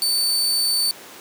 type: tone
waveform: sawtooth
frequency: 4534 Hz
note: C#8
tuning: 38 cents sharp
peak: -15 dBFS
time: 0.02-0.91 s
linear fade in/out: 0 ms
effects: pink hiss -40 dBFS RMS until 1.2 s + high-pass 300 Hz 12 dB/octave